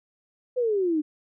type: exponential sweep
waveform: sine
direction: down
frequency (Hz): 515 to 294.6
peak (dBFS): -21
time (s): 0.56-1.02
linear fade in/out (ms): 20
effects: none